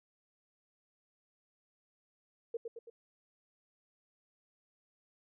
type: tone with echo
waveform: sine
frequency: 463.1 Hz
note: A#4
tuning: 11 cents flat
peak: -33 dBFS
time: 2.54-2.57 s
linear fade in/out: 5 ms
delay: 110 ms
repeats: 3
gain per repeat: -5 dB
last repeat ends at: 2.9 s
effects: none

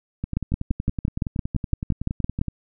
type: two click trains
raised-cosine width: 5 ms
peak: -14 / -9 dBFS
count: 25 / 13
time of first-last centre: 0.24-2.483 / 0.37-2.414 s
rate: 10.7 / 5.87 Hz
effects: none

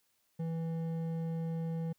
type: tone with hard clipping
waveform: sine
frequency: 164.2 Hz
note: E3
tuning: 6 cents flat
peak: -35 dBFS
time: 0.39-1.93 s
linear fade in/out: 10 ms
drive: 8 dB
effects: white hiss -75 dBFS RMS until 1.98 s

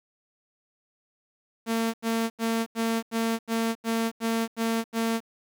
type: tone bursts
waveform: sawtooth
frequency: 227.2 Hz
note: A#3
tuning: 44 cents flat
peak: -20 dBFS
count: 10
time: 1.66-5.207 s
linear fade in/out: 50 ms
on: 280 ms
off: 83 ms
effects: 9-bit

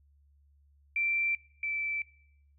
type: tone pair in turn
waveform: sine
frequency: 2349 / 2325 Hz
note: D7 / D7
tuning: 0 / -18 cents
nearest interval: unison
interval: 18 cents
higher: first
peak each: -27 / -30 dBFS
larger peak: first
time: 0.96-1.35 / 1.63-2.02 s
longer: neither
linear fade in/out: 2 ms
effects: noise-tail reverb RT60 0.8 s tail -21 dB re dry + added 71 Hz sine -61 dBFS peak until 2.58 s

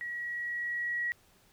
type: tone with level ramp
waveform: sine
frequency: 1916 Hz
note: A#6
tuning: 47 cents sharp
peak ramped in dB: -35 to -29 dBFS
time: 0.01-1.12 s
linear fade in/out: 0 ms
effects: pink hiss -64 dBFS RMS until 1.52 s

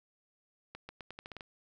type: accelerating click train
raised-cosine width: 0.3 ms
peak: -28 dBFS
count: 9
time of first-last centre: 0.75-1.408 s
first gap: 140 ms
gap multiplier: 0.84
effects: none

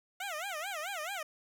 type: tone with vibrato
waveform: 15% pulse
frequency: 699 Hz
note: F5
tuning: 1 cent sharp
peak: -30 dBFS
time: 0.2-1.23 s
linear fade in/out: 5 ms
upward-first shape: sine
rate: 4.6 Hz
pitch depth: 260 cents each way
effects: none

